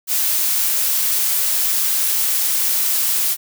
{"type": "noise", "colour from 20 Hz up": "blue", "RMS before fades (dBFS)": -18, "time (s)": [0.07, 3.37], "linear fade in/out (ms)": 50, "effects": []}